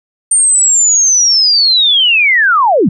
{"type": "linear sweep", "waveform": "sine", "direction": "down", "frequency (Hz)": [8870, 143.3], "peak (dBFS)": -6, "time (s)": [0.31, 2.89], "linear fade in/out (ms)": 5, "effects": []}